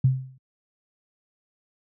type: tone with exponential decay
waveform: sine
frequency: 130.81 Hz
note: C3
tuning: in tune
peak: -12 dBFS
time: 0.04-0.38 s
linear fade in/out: 5 ms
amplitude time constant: 73 ms
effects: high-pass 80 Hz 12 dB/octave